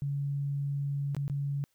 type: tone with dropouts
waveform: sine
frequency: 141.2 Hz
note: C#3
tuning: 32 cents sharp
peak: -29 dBFS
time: 0.02-1.64 s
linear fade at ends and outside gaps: 0 ms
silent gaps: 1.148-1.166 / 1.28-1.298 s
effects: white hiss -74 dBFS RMS until 1.74 s